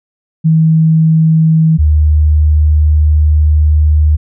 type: tone pair in turn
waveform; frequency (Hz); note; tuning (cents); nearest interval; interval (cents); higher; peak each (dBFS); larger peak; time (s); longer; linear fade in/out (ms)
sine; 160 / 76.1; D#3 / D#2; +49 / -38; octave + minor second; 1287; first; -5; neither; 0.44-1.78 / 1.78-4.17; second; 20
effects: none